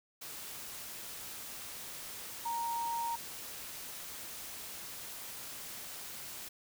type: tone in noise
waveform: sine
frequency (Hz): 932.3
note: A#5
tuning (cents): 0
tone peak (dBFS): -33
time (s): 2.45-3.16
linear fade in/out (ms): 10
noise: white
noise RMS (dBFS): -45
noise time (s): 0.21-6.49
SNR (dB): +9
effects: none